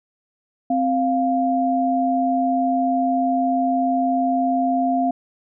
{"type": "tone pair together", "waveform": "sine", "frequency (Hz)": [261.6, 698.5], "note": ["C4", "F5"], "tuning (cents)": [0, 0], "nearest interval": "octave + perfect fourth", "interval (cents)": 1700, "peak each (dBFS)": [-20, -19], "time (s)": [0.7, 5.11], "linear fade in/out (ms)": 5, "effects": []}